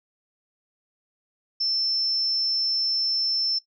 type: tone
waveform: sine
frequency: 5330 Hz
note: E8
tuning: 18 cents sharp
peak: -21 dBFS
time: 1.6-3.59 s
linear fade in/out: 10 ms
effects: noise-tail reverb RT60 0.1 s tail -17 dB re dry